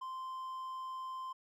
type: tone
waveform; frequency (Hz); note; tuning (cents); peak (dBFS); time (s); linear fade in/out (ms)
triangle; 1041; C6; -9; -38; 0.01-1.33; 10
effects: none